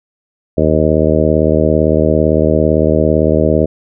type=harmonic tone; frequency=77.78 Hz; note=D#2; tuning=in tune; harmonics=1 / 2 / 3 / 4 / 5 / 6 / 7 / 8; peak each=-17 / -17 / -17 / -17 / -17 / -17 / -17 / -17 dBFS; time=0.57-3.66 s; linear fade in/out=10 ms; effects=none